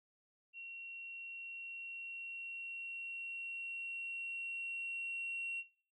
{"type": "tone with level ramp", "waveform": "sine", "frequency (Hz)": 2736, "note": "F7", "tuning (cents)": -36, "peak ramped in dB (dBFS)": [-45, -36], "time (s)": [0.53, 5.64], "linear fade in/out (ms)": 50, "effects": ["noise-tail reverb RT60 0.4 s tail -17 dB re dry", "tanh soft clip ceiling -34 dBFS"]}